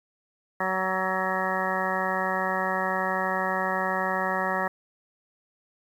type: harmonic tone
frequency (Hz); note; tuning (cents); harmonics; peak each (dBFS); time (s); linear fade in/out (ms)
187.8; F#3; +26; 1 / 2 / 3 / 4 / 5 / 6 / 7 / 9 / 10; -35 / -36 / -32 / -32 / -32 / -33 / -34 / -33 / -32; 0.6-4.68; 5
effects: 9-bit